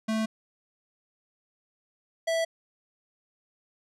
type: tone pair in turn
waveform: square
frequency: 220 / 657.5 Hz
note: A3 / E5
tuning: 0 / -5 cents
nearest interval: octave + perfect fifth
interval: 1895 cents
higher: second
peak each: -26 / -25 dBFS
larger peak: second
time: 0.08-0.26 / 2.27-2.45 s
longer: neither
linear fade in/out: 10 ms
effects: low-pass 9000 Hz 12 dB/octave